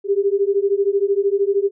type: beating tone pair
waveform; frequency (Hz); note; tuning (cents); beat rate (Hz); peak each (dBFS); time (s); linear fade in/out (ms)
sine; 392.3 / 405.3; G4 / G#4; +1 / -42; 13; -18; 0.04-1.71; 50
effects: none